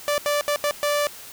sawtooth tone bursts at uneven times, 585 Hz, D5, 7 cents flat, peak -16 dBFS, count 5, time 0.08-0.18 / 0.26-0.41 / 0.48-0.56 / 0.64-0.71 / 0.83-1.07 s, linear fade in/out 0 ms, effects white hiss -41 dBFS RMS until 1.32 s

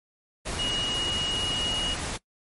sine tone in noise, 2886 Hz, F#7, 44 cents flat, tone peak -26 dBFS, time 0.58-1.95 s, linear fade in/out 20 ms, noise pink, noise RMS -32 dBFS, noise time 0.45-2.18 s, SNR +3 dB, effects noise-tail reverb RT60 0.1 s tail -21 dB re dry + MP3 48 kbps

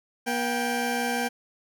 20% pulse tone pair together, 240.1 / 786 Hz, B3 / G5, -49 / +4 cents, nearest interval octave + major sixth, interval 2053 cents, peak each -23 dBFS, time 0.26-1.29 s, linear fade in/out 20 ms, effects none

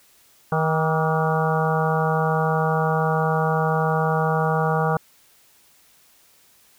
harmonic tone with a mistuned harmonic, 158.6 Hz, D#3, 33 cents sharp, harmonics 1 / 3 / 4 / 5 / 6 / 7 / 8 / 9, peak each -22 / -25 / -29 / -25 / -31 / -28 / -33 / -30 dBFS, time 0.52-4.97 s, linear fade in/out 2 ms, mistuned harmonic 7, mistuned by +70 cents, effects white hiss -56 dBFS RMS until 6.78 s

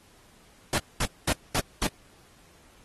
pink noise bursts, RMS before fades -26 dBFS, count 5, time 0.73-1.87 s, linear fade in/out 2 ms, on 52 ms, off 220 ms, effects pink hiss -58 dBFS RMS until 2.84 s + AAC 32 kbps

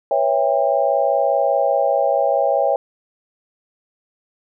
sine chord, C# half-diminished seventh, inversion third, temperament equal with one note detuned, 493.9 / 554.4 / 659.3 / 800.5 Hz, B4 / C#5 / E5 / G5, 0 / 0 / 0 / +36 cents, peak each -24 / -18 / -20 / -20 dBFS, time 0.11-2.76 s, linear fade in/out 2 ms, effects none

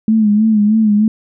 sine tone with vibrato, 214.2 Hz, A3, 46 cents flat, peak -8 dBFS, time 0.08-1.08 s, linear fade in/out 2 ms, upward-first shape sine, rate 3.2 Hz, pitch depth 66 cents each way, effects none

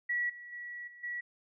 sine tone with level steps, 1934 Hz, B6, 37 cents flat, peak -29 / -45 / -40 / -50 / -35 dBFS, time 0.09-1.21 s, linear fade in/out 10 ms, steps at 0.29 / 0.52 / 0.87 / 1.03 s, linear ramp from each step 10 ms, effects none

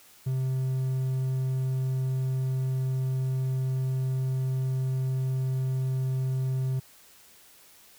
triangle tone, 130.81 Hz, C3, in tune, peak -23 dBFS, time 0.26-6.8 s, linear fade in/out 10 ms, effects white hiss -55 dBFS RMS until 7.98 s

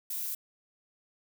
violet noise, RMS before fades -35 dBFS, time 0.1-0.35 s, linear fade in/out 5 ms, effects none

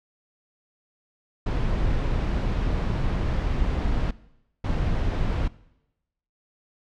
brown noise bursts at uneven times, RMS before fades -24 dBFS, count 2, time 1.46-4.11 / 4.64-5.48 s, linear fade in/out 5 ms, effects noise-tail reverb RT60 0.9 s tail -20 dB re dry + low-pass 4000 Hz 12 dB/octave

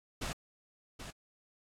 pink noise with echo, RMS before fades -37 dBFS, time 0.21-0.33 s, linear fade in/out 10 ms, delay 780 ms, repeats 1, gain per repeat -8 dB, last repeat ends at 1.11 s, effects low-pass 9000 Hz 12 dB/octave + AAC 64 kbps

